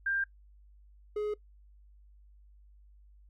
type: tone pair in turn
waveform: sine / triangle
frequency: 1591 / 420.3 Hz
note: G6 / G#4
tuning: +25 / +21 cents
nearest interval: octave + major seventh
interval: 2304 cents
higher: first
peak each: -28 dBFS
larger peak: neither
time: 0.06-0.24 / 1.16-1.34 s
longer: neither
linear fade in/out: 5 ms
effects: noise-tail reverb RT60 0.1 s tail -20 dB re dry + added 50 Hz sine -55 dBFS peak until 3.29 s